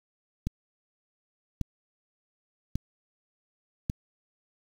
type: click train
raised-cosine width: 5 ms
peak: -16 dBFS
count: 4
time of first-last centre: 0.47-3.899 s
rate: 0.875 Hz
effects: 7-bit